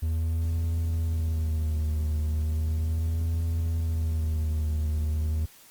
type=tone with vibrato; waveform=triangle; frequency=79.7 Hz; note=D#2; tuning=42 cents sharp; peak=-22 dBFS; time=0.02-5.46 s; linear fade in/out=10 ms; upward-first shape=sine; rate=0.36 Hz; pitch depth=66 cents each way; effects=white hiss -53 dBFS RMS until 5.7 s + Opus 32 kbps